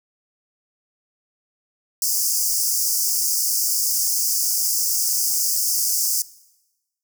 pink high-pass noise, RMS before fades -21 dBFS, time 2.02-6.22 s, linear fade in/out 2 ms, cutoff 4900 Hz, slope 96 dB/octave, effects noise-tail reverb RT60 1.0 s tail -20 dB re dry

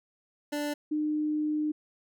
25% pulse / sine tone pair in turn, 293.7 / 303.4 Hz, D4 / D#4, 0 / -44 cents, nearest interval minor second, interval 56 cents, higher second, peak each -26 dBFS, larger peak neither, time 0.52-0.74 / 0.91-1.72 s, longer second, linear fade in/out 10 ms, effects none

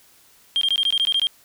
sine tone bursts, 3200 Hz, G7, 35 cents sharp, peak -15 dBFS, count 10, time 0.56-1.27 s, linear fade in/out 0 ms, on 53 ms, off 20 ms, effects tanh soft clip ceiling -14 dBFS + white hiss -54 dBFS RMS until 1.44 s

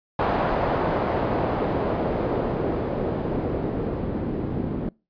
white noise with low-pass filter sweep, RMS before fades -25 dBFS, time 0.19-4.89 s, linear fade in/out 2 ms, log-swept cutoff 830 to 290 Hz, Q 1.1, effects noise-tail reverb RT60 0.3 s tail -26 dB re dry + resampled to 11025 Hz

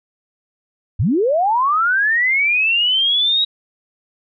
sine linear sweep, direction up, 73 to 3838 Hz, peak -13 dBFS, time 0.99-3.45 s, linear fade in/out 10 ms, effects none

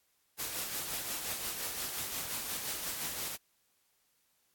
white noise with tremolo, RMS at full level -36 dBFS, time 0.38-3.37 s, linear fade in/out 20 ms, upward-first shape sine, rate 5.7 Hz, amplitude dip 40%, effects white hiss -74 dBFS RMS until 4.54 s + AAC 64 kbps

